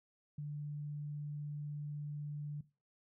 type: tone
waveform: sine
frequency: 147.3 Hz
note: D3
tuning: 6 cents sharp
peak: -39 dBFS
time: 0.38-2.61 s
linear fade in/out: 5 ms
effects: noise-tail reverb RT60 0.3 s tail -18 dB re dry